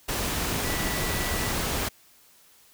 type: tone in noise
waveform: sine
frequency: 1960 Hz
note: B6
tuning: 14 cents flat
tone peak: -36 dBFS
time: 0.64-1.52 s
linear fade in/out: 10 ms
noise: pink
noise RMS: -28 dBFS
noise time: 0.08-1.89 s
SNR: -11 dB
effects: white hiss -57 dBFS RMS until 2.73 s